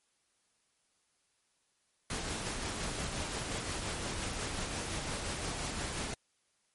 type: noise with tremolo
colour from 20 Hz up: pink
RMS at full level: -36 dBFS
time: 2.1-6.14 s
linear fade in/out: 2 ms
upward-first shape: sine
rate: 5.7 Hz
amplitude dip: 30%
effects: white hiss -75 dBFS RMS until 6.74 s + MP3 48 kbps